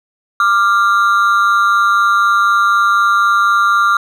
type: ring-modulated tone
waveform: triangle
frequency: 1288 Hz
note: E6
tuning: 41 cents flat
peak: -4 dBFS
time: 0.4-3.97 s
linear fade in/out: 2 ms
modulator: 102 Hz
effects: none